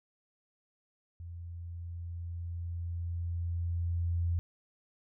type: tone with level ramp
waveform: sine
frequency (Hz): 85.6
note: F2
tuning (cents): -34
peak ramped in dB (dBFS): -41 to -27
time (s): 1.2-4.39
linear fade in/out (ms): 0
effects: none